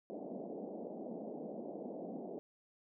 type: band-pass noise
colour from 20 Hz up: pink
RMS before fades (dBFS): -45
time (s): 0.1-2.39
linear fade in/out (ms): 0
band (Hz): 190 to 710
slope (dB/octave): 48
effects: none